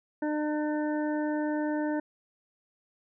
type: harmonic tone with a mistuned harmonic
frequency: 301.6 Hz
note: D4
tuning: 46 cents sharp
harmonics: 1 / 2 / 3 / 5 / 6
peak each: -28 / -34 / -38 / -42 / -44 dBFS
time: 0.22-2 s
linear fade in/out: 5 ms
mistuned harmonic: 6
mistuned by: -19 cents
effects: none